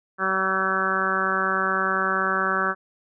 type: harmonic tone with a mistuned harmonic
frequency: 190.3 Hz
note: F#3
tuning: 49 cents sharp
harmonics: 1 / 2 / 3 / 4 / 5 / 6 / 7 / 8 / 9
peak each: -33 / -31 / -33 / -34 / -35 / -27 / -26 / -26 / -31 dBFS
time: 0.18-2.75 s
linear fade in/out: 50 ms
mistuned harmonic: 9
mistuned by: -17 cents
effects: none